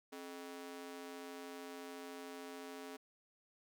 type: ring-modulated tone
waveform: sawtooth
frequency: 349.2 Hz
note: F4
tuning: in tune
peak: -40 dBFS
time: 0.12-2.97 s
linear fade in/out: 10 ms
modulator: 80.7 Hz
effects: none